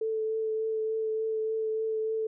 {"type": "tone with vibrato", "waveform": "sine", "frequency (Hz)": 440, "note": "A4", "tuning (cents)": 0, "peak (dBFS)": -27, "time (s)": [0.01, 2.27], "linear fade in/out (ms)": 5, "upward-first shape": "triangle", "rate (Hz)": 3.4, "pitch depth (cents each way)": 15, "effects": []}